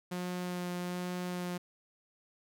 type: tone with vibrato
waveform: sawtooth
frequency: 178.8 Hz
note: F3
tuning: 41 cents sharp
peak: -31 dBFS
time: 0.11-1.58 s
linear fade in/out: 10 ms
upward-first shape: sine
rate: 1.2 Hz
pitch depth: 12 cents each way
effects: none